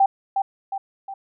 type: tone with echo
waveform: sine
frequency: 783 Hz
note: G5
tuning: 2 cents flat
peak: -12 dBFS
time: 0-0.06 s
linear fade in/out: 5 ms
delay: 360 ms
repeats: 3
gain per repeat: -6 dB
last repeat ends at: 1.14 s
effects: none